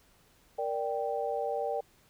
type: chord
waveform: sine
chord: G minor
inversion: first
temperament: equal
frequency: 466.2 / 587.3 / 784 Hz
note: Bb4 / D5 / G5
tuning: 0 / 0 / 0 cents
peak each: -34 dBFS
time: 0.58-1.81 s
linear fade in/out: 10 ms
effects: pink hiss -64 dBFS RMS until 2.09 s